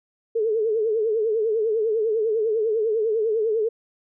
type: tone with vibrato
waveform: sine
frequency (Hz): 440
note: A4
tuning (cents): 0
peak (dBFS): -19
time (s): 0.35-3.69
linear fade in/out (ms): 10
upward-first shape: triangle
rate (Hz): 10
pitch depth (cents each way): 110
effects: none